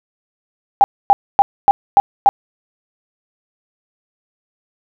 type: tone bursts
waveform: sine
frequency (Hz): 802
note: G5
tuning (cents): +39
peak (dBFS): -4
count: 6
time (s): 0.81-2.29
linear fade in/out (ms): 0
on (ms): 30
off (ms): 260
effects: none